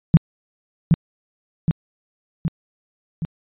sine tone with echo, 163 Hz, E3, 19 cents flat, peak -5 dBFS, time 0.14-0.17 s, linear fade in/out 0 ms, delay 770 ms, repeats 4, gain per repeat -4 dB, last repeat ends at 3.25 s, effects resampled to 8000 Hz

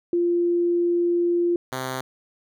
sine / 5% pulse tone pair in turn, 346.7 / 130.17 Hz, F4 / C3, -13 / -9 cents, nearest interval octave + perfect fourth, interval 1696 cents, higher first, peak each -18 / -16 dBFS, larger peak second, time 0.13-1.56 / 1.72-2.01 s, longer first, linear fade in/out 2 ms, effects none

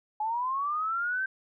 sine linear sweep, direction up, 840 to 1568 Hz, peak -27 dBFS, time 0.2-1.26 s, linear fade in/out 5 ms, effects none

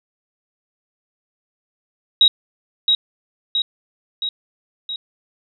sine tone with echo, 3816 Hz, A#7, 40 cents sharp, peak -8 dBFS, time 2.21-2.28 s, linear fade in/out 2 ms, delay 670 ms, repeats 4, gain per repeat -4 dB, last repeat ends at 4.96 s, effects none

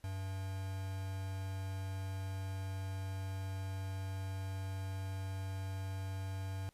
triangle tone with quantisation, 95.9 Hz, G2, 37 cents flat, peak -36 dBFS, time 0.04-6.69 s, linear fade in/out 0 ms, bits 8, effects pink hiss -71 dBFS RMS until 6.73 s + resampled to 32000 Hz

